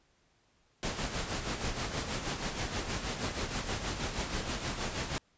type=noise with tremolo; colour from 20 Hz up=pink; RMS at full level=-33 dBFS; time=0.83-5.18 s; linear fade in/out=0 ms; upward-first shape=sine; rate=6.3 Hz; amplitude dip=55%; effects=pink hiss -70 dBFS RMS until 5.37 s + resampled to 16000 Hz